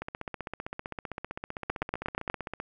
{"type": "two click trains", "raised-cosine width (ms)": 0.5, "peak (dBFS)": [-13, -20], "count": [6, 41], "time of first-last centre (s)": [[1.7, 2.3], [0.02, 2.601]], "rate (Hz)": [8.34, 15.5], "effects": []}